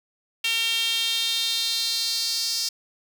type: tone with high-pass filter sweep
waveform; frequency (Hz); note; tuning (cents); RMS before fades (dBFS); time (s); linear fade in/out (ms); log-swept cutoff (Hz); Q
sawtooth; 457; A#4; -34; -25; 0.44-2.69; 5; 2900 to 5000; 4.7
effects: none